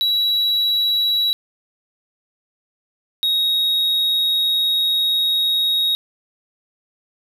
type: tone pair in turn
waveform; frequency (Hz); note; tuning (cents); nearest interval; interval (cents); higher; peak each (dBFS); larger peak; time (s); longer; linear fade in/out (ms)
triangle; 3905 / 3771; B7 / A#7; -20 / +19; minor second; 61; first; -14; neither; 0.01-1.33 / 3.23-5.95; second; 0
effects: none